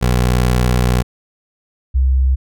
20% pulse / sine tone pair in turn, 61.5 / 65.42 Hz, B1 / C2, -7 / 0 cents, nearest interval minor second, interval 107 cents, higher second, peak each -7 / -10 dBFS, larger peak first, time 0.01-1.03 / 1.94-2.36 s, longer first, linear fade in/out 20 ms, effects none

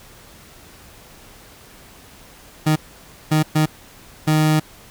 30% pulse tone bursts at uneven times, 154.8 Hz, D#3, 9 cents flat, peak -11 dBFS, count 4, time 2.66-2.76 / 3.31-3.43 / 3.55-3.66 / 4.27-4.6 s, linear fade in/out 10 ms, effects pink hiss -45 dBFS RMS until 4.9 s

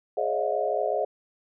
sine tone cluster, 419.5 / 534 / 605 / 650 / 718 Hz, G#4 / C5 / D#5 / E5 / F5, +17 / +35 / -49 / -24 / +48 cents, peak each -30 dBFS, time 0.17-1.05 s, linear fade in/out 5 ms, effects none

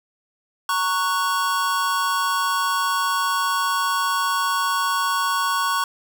square chord, F# major, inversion first, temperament just, 925 / 1110 / 1480 Hz, A#5 / C#6 / F#6, -14 / +2 / 0 cents, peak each -28 / -22 / -27 dBFS, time 0.69-5.84 s, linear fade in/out 2 ms, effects none

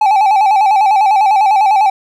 triangle tone with vibrato, 814 Hz, G#5, 35 cents flat, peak -5 dBFS, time 0.01-1.9 s, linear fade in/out 5 ms, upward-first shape square, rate 10 Hz, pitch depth 83 cents each way, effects none

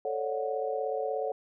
sine chord, D major seventh, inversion second, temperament just, 440.5 / 550.6 / 587.3 / 734.2 Hz, A4 / C#5 / D5 / F#5, +2 / -12 / 0 / -14 cents, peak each -33 / -33 / -39 / -35 dBFS, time 0.05-1.32 s, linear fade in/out 2 ms, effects none

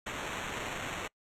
white noise with sample-and-hold, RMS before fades -38 dBFS, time 0.06-1.08 s, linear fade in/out 10 ms, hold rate 4900 Hz, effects noise-tail reverb RT60 0.1 s tail -25 dB re dry + low-pass 9000 Hz 12 dB/octave

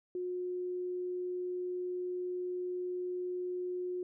sine tone, 361 Hz, F#4, 43 cents flat, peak -34 dBFS, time 0.15-4.03 s, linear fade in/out 2 ms, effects none

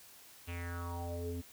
square tone with low-pass filter sweep, 86.3 Hz, F2, 20 cents flat, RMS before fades -40 dBFS, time 0.47-1.42 s, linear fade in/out 20 ms, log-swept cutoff 2800 to 310 Hz, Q 5.7, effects white hiss -57 dBFS RMS until 1.52 s

